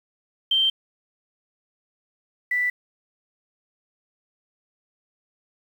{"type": "tone pair in turn", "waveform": "sine", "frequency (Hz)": [3136, 1975.6], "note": ["G7", "B6"], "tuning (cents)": [0, 0], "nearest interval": "minor sixth", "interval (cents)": 800, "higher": "first", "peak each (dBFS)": [-17, -20], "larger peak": "first", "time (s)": [[0.51, 0.7], [2.51, 2.7]], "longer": "neither", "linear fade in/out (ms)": 5, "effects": ["8-bit"]}